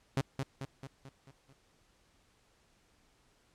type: tone with echo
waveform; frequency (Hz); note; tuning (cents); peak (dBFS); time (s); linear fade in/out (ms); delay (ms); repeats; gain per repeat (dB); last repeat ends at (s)
sawtooth; 135.1; C#3; -44; -24; 0.17-0.21; 0; 220; 6; -5; 1.53
effects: pink hiss -69 dBFS RMS until 3.54 s + low-pass 9000 Hz 12 dB/octave